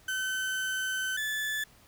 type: tone pair in turn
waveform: 35% pulse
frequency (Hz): 1528 / 1736.2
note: G6 / A6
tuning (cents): -45 / -24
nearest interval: major second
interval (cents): 221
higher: second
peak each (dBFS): -28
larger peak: neither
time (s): 0.08-1.17 / 1.17-1.64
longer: first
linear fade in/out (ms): 5
effects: pink hiss -59 dBFS RMS until 1.87 s